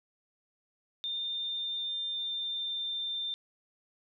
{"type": "tone with pitch glide", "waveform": "sine", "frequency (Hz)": [3613, 3586], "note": ["A7", "A7"], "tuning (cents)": [45, 32], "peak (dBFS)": -32, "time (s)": [1.04, 3.34], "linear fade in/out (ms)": 0, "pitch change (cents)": -13, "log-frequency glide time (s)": [1.15, 2.95], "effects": []}